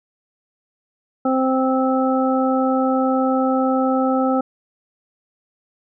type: harmonic tone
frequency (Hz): 261.6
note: C4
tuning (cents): 0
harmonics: 1 / 2 / 3 / 5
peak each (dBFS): -18 / -21 / -23 / -25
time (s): 1.25-4.41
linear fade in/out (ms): 5
effects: none